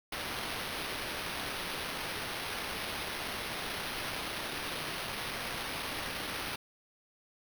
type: noise with sample-and-hold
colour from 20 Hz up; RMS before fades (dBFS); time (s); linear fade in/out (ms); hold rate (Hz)
violet; -38; 0.12-6.56; 5; 7350
effects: none